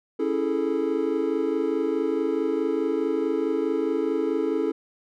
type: chord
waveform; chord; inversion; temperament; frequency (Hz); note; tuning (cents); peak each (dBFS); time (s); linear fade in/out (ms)
triangle; A major seventh; first; equal; 277.2 / 329.6 / 415.3 / 440; C#4 / E4 / G#4 / A4; 0 / 0 / 0 / 0; -27 / -25 / -27 / -25; 0.19-4.72; 10
effects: none